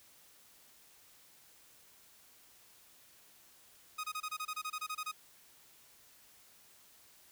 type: tone bursts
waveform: sawtooth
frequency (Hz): 1250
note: D#6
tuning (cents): +8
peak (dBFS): -33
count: 14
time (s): 3.98-5.117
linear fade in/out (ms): 10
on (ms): 58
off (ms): 25
effects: white hiss -62 dBFS RMS until 7.31 s